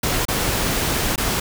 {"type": "noise with dropouts", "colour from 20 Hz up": "pink", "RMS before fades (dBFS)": -21, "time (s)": [0.03, 1.4], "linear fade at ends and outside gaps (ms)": 5, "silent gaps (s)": [[0.253, 0.283], [1.159, 1.178]], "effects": []}